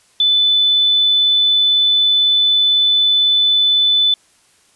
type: tone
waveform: sine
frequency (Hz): 3502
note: A7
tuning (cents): -9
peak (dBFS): -10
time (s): 0.2-4.14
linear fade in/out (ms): 2
effects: white hiss -54 dBFS RMS until 4.75 s + resampled to 24000 Hz